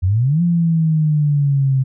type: exponential two-way sweep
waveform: sine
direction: up then down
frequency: 85.7 to 174.61 to 131.3 Hz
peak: -12 dBFS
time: 0.02-1.84 s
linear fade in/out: 20 ms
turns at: 0.42 s
effects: none